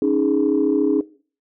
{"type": "chord", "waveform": "sine", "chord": "C# suspended second", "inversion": "none", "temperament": "equal", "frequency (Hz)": [277.2, 311.1, 415.3], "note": ["C#4", "D#4", "G#4"], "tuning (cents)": [0, 0, 0], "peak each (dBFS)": -19, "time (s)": [0.02, 1.01], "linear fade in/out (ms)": 2, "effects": ["noise-tail reverb RT60 0.4 s tail -18 dB re dry", "tanh soft clip ceiling -8 dBFS"]}